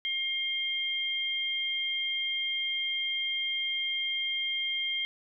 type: tone pair together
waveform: sine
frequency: 2129 / 3190 Hz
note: C7 / G7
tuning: +30 / +30 cents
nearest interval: perfect fifth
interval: 700 cents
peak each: -33 / -30 dBFS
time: 0.05-5.05 s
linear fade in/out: 0 ms
effects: none